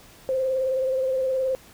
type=tone with vibrato; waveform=sine; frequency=523.3 Hz; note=C5; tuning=in tune; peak=-21 dBFS; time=0.29-1.55 s; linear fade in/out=0 ms; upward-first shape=sine; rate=19 Hz; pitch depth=31 cents each way; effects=pink hiss -50 dBFS RMS until 1.73 s